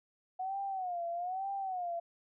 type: tone with vibrato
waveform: sine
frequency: 734 Hz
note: F#5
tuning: 14 cents flat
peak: -34 dBFS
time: 0.39-2 s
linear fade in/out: 10 ms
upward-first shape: sine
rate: 1.1 Hz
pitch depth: 130 cents each way
effects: none